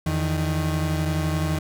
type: tone pair together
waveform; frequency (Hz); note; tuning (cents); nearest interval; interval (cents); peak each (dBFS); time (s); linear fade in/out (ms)
35% pulse; 83.65 / 155.56; E2 / D#3; +26 / 0; major seventh; 1074; -24 / -22; 0.06-1.59; 5
effects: none